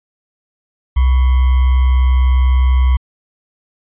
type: tone with sample-and-hold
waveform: sine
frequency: 64.2 Hz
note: C2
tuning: 32 cents flat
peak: -8 dBFS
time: 0.96-2.97 s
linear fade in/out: 10 ms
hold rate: 1050 Hz
effects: resampled to 8000 Hz